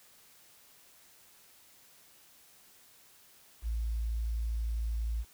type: tone with quantisation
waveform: sine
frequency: 56.3 Hz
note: A1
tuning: 40 cents sharp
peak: -30 dBFS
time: 3.62-5.25 s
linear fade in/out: 50 ms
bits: 10
effects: white hiss -60 dBFS RMS until 5.33 s